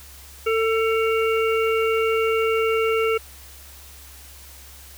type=harmonic tone with a mistuned harmonic; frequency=446.7 Hz; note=A4; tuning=26 cents sharp; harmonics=1 / 3 / 5 / 6; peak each=-19 / -26 / -29 / -30 dBFS; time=0.46-3.18 s; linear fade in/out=10 ms; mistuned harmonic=6; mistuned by=+63 cents; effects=added 68 Hz sine -45 dBFS peak until 4.97 s + white hiss -45 dBFS RMS until 4.97 s